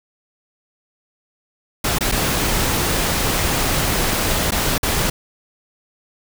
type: noise with dropouts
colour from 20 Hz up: pink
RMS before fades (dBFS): -19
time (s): 1.84-5.1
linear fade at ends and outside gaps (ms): 5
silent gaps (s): 1.986-2.007 / 2.116-2.121 / 4.508-4.519 / 4.781-4.83
effects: none